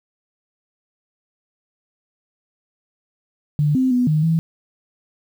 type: tone with pitch steps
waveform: sine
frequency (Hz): 148.3 / 259.3 / 247.8 / 154 / 163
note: D3 / C4 / B3 / D#3 / E3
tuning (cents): +17 / -15 / +6 / -17 / -19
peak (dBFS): -14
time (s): 3.59-4.39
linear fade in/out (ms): 0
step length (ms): 160
effects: 8-bit